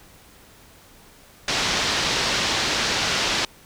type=low-pass noise; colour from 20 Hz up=white; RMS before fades=-23 dBFS; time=1.48-3.45 s; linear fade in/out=2 ms; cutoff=5400 Hz; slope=24 dB/octave; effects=pink hiss -50 dBFS RMS until 3.65 s